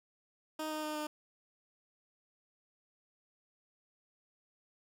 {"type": "tone with pitch steps", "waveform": "15% pulse", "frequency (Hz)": [311.1, 308.2, 305.4, 302.6], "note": ["D#4", "D#4", "D#4", "D#4"], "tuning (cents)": [0, -16, -32, -48], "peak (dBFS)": -30, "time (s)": [0.59, 1.07], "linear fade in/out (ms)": 5, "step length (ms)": 120, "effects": []}